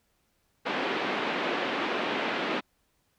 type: band-pass noise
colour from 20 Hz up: pink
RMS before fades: -30 dBFS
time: 0.65-2.61 s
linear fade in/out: 20 ms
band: 240 to 3300 Hz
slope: 24 dB/octave
effects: pink hiss -72 dBFS RMS until 3.18 s